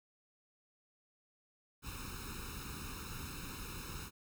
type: noise with comb filter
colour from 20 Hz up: pink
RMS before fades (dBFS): -45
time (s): 1.82-4.11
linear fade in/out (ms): 50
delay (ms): 0.76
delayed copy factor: +1
effects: none